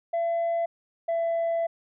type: tone pair in turn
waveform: sine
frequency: 675 / 668.8 Hz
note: E5 / E5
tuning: +41 / +25 cents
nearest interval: unison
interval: 16 cents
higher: first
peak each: -21 dBFS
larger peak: neither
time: 0.13-0.66 / 1.08-1.67 s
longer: second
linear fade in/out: 10 ms
effects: tanh soft clip ceiling -22 dBFS